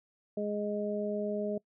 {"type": "harmonic tone", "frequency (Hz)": 207.7, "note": "G#3", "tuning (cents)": 0, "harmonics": [1, 2, 3], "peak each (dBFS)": [-35, -35, -35], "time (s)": [0.37, 1.58], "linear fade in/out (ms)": 5, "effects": ["noise-tail reverb RT60 0.1 s tail -24 dB re dry"]}